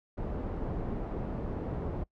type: low-pass noise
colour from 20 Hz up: pink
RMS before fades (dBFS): -35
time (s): 0.17-2.04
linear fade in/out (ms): 10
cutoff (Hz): 620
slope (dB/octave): 12
effects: noise-tail reverb RT60 0.1 s tail -23 dB re dry